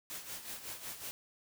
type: noise with tremolo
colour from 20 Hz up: white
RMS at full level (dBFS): -42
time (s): 0.1-1.11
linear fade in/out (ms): 0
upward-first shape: sine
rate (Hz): 5.4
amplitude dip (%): 65
effects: none

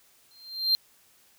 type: tone with exponential growth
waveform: triangle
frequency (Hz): 4171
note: C8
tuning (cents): -6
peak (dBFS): -16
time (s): 0.31-0.75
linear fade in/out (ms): 0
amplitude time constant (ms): 95
effects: white hiss -61 dBFS RMS until 1.38 s

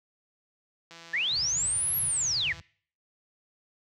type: click train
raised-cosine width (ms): 0.2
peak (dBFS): -30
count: 283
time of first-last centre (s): 0.91-2.599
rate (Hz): 167
type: linear two-way sweep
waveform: sine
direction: up then down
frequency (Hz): 1661.2 to 11620 to 1661.2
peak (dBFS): -25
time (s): 1.13-2.53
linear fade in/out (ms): 10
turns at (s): 1.97
type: low-pass noise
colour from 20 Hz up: pink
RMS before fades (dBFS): -42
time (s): 1.31-2.61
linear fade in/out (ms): 2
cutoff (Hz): 160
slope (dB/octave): 96
effects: noise-tail reverb RT60 0.5 s tail -23 dB re dry + high-pass 80 Hz 12 dB/octave

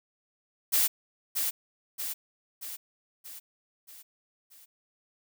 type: noise with echo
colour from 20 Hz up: blue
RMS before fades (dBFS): -24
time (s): 0.72-0.88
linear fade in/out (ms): 20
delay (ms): 630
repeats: 6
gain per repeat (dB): -5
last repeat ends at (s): 4.66
effects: none

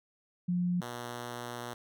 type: tone pair in turn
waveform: sine / 5% pulse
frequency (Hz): 177.5 / 120.5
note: F3 / B2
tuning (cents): +28 / -42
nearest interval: perfect fifth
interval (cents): 670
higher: first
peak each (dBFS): -27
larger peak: neither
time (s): 0.48-0.81 / 0.81-1.74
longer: second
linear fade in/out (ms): 10
effects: none

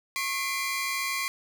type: tone cluster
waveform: sawtooth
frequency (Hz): 1087 / 2041 / 2384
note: C#6 / C7 / D7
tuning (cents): -34 / -44 / +25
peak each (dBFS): -29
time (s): 0.16-1.28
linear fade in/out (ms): 0
effects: none

